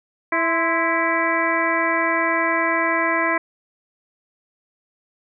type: harmonic tone with a mistuned harmonic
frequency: 329.6 Hz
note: E4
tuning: in tune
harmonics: 1 / 2 / 3 / 4 / 5 / 6 / 7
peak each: -26 / -25 / -23 / -29 / -26 / -23 / -28 dBFS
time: 0.32-3.38 s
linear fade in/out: 5 ms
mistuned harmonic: 3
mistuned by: +71 cents
effects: none